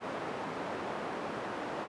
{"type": "band-pass noise", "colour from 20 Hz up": "white", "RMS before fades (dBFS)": -38, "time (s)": [0, 1.88], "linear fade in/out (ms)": 50, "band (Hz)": [180, 950], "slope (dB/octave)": 12, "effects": ["resampled to 24000 Hz"]}